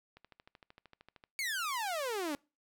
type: click train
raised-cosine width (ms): 0.3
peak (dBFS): -38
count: 15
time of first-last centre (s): 0.17-1.239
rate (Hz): 13.1
type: exponential sweep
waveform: sawtooth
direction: down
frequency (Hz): 2265 to 275.8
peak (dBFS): -30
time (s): 1.39-2.35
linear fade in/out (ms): 0
effects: noise-tail reverb RT60 0.3 s tail -25 dB re dry